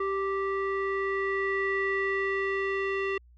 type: tone with low-pass filter sweep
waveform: square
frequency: 390.6 Hz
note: G4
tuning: 6 cents flat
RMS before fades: -29 dBFS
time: 0-3.18 s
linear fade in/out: 5 ms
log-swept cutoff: 1500 to 2400 Hz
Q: 5.2
effects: added 60 Hz sine -53 dBFS peak until 3.37 s